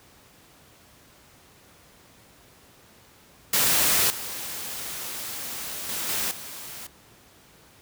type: noise with level steps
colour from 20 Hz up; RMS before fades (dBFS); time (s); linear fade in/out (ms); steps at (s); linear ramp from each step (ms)
white; -21 / -34 / -30 / -27 / -39; 3.53-6.87; 5; 4.1 / 5.89 / 6.09 / 6.31; 2
effects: pink hiss -54 dBFS RMS until 7.81 s + high-pass 60 Hz 12 dB/octave